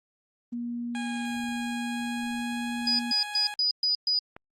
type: tone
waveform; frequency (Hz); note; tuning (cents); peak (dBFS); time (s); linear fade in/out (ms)
sine; 238.4; A#3; +39; -30; 0.52-3.12; 10
type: tone with pitch glide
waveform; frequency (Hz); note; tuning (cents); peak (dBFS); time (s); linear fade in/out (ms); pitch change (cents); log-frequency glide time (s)
15% pulse; 820 to 832.4; G#5 to G#5; -22 to +4; -28; 0.95-3.54; 0; +26; 1.48-2.77
type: tone bursts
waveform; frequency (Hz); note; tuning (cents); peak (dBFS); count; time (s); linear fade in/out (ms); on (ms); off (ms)
sine; 4947; D#8; -11; -22; 6; 2.87-4.19; 2; 120; 120
type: click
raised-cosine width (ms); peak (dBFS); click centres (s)
0.5; -27; 4.365
effects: low-pass 10000 Hz 12 dB/octave + Opus 32 kbps